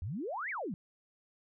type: exponential two-way sweep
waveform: sine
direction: up then down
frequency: 77.3 to 2342 to 159.1 Hz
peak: -35 dBFS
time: 0.02-0.74 s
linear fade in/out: 0 ms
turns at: 0.5 s
effects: none